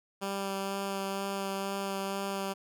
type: tone with vibrato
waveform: 10% pulse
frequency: 196 Hz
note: G3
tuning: in tune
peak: -24 dBFS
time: 0.21-2.54 s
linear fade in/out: 20 ms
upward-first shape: sine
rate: 2.1 Hz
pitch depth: 11 cents each way
effects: none